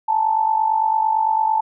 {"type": "tone with amplitude modulation", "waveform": "sine", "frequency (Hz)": 879, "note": "A5", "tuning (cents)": -2, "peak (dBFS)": -12, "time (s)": [0.08, 1.61], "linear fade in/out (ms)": 10, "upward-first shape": "sine", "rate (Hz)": 48.9, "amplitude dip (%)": 70, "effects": []}